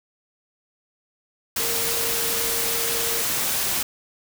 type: tone in noise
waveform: sine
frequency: 462.3 Hz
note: A#4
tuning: 14 cents flat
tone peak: -32 dBFS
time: 1.6-3.22 s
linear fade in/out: 5 ms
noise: white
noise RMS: -24 dBFS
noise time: 1.56-3.83 s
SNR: -11 dB
effects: none